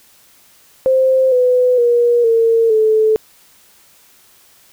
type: tone with pitch steps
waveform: sine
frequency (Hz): 523.3 / 500 / 477.7 / 456.3 / 436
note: C5 / B4 / A#4 / A#4 / A4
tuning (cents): 0 / +21 / +42 / -37 / -16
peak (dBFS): -9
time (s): 0.86-3.16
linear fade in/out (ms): 0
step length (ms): 460
effects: white hiss -49 dBFS RMS until 4.72 s